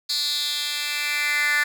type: tone with high-pass filter sweep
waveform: 10% pulse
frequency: 293.7 Hz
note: D4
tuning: in tune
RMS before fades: -24 dBFS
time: 0.09-1.64 s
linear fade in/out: 10 ms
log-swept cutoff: 4300 to 1800 Hz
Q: 4.5
effects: none